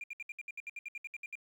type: tone bursts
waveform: sine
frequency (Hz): 2398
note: D7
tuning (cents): +36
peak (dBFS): -37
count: 15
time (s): 0.01-1.354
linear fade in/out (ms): 2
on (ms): 28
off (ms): 66
effects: tanh soft clip ceiling -37 dBFS + 11-bit